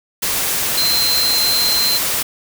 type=tone in noise; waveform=sine; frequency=4118 Hz; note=C8; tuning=28 cents flat; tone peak=-15 dBFS; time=0.77-1.98 s; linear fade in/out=10 ms; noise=white; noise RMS=-19 dBFS; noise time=0.22-2.23 s; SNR=+1 dB; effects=none